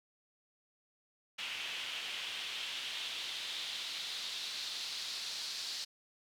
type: noise with band-pass filter sweep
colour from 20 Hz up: pink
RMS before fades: -41 dBFS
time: 1.38-5.85 s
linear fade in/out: 10 ms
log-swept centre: 2800 to 4500 Hz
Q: 2.9
effects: none